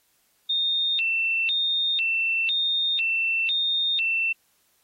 sine tone with vibrato, 3136 Hz, G7, in tune, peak -21 dBFS, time 0.49-4.33 s, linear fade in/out 10 ms, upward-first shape square, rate 1 Hz, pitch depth 270 cents each way, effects white hiss -66 dBFS RMS until 4.83 s + AAC 48 kbps

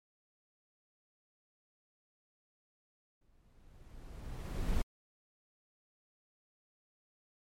brown noise with exponential growth, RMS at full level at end -30 dBFS, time 3.21-4.82 s, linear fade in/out 5 ms, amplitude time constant 350 ms, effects MP3 64 kbps

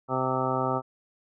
harmonic tone, 130 Hz, C3, 11 cents flat, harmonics 1 / 2 / 3 / 4 / 5 / 6 / 7 / 9 / 10, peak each -33 / -33 / -33 / -33 / -33 / -33 / -33 / -33 / -33 dBFS, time 0.08-0.82 s, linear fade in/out 50 ms, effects none

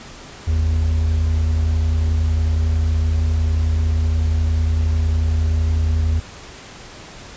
triangle tone pair together, 48.98 / 79.9 Hz, G1 / D#2, -1 / +47 cents, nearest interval minor sixth, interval 848 cents, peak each -23 / -13 dBFS, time 0.47-6.2 s, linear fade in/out 10 ms, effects pink hiss -38 dBFS RMS until 7.36 s + resampled to 16000 Hz

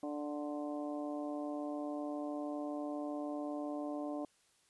harmonic tone with a mistuned harmonic, 147.3 Hz, D3, 6 cents sharp, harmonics 2 / 3 / 4 / 5 / 6 / 7, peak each -39 / -51 / -43 / -47 / -56 / -52 dBFS, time 0.03-4.25 s, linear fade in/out 2 ms, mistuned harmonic 7, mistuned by +20 cents, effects white hiss -71 dBFS RMS until 4.69 s + resampled to 24000 Hz

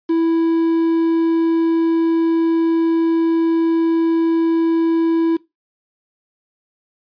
triangle tone with quantisation, 329.6 Hz, E4, in tune, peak -11 dBFS, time 0.09-5.37 s, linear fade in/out 10 ms, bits 6, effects noise-tail reverb RT60 0.2 s tail -20 dB re dry + resampled to 11025 Hz

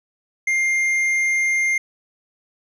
sine tone with tanh clipping, 2110 Hz, C7, 14 cents sharp, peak -18 dBFS, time 0.47-1.78 s, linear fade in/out 5 ms, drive 7 dB, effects none

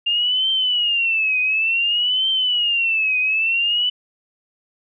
sine tone with vibrato, 2794 Hz, F7, in tune, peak -16 dBFS, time 0.06-3.9 s, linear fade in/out 10 ms, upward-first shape triangle, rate 0.56 Hz, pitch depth 200 cents each way, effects none

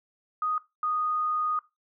sine tone pair in turn, 1244.5 / 1237.3 Hz, D#6 / D#6, 0 / -10 cents, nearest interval unison, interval 10 cents, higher first, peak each -25 dBFS, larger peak neither, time 0.42-0.58 / 0.83-1.59 s, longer second, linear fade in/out 2 ms, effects noise-tail reverb RT60 0.2 s tail -17 dB re dry

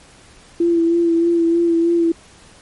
sine tone with vibrato, 337.1 Hz, E4, 39 cents sharp, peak -12 dBFS, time 0.6-2.12 s, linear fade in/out 5 ms, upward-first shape sine, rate 3.2 Hz, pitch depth 26 cents each way, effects pink hiss -46 dBFS RMS until 2.61 s + MP3 48 kbps

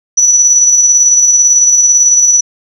sine tone with tremolo, 5920 Hz, F#8, in tune, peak -3 dBFS, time 0.17-2.41 s, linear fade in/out 10 ms, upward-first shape square, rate 18 Hz, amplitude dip 30%, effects none

